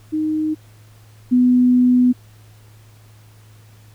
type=tone pair in turn; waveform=sine; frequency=310 / 248.8 Hz; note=D#4 / B3; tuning=-6 / +13 cents; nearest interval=major third; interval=381 cents; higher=first; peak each=-17 / -10 dBFS; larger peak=second; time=0.12-0.55 / 1.31-2.13 s; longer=second; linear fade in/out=20 ms; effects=added 107 Hz sine -44 dBFS peak until 3.94 s + pink hiss -53 dBFS RMS until 3.94 s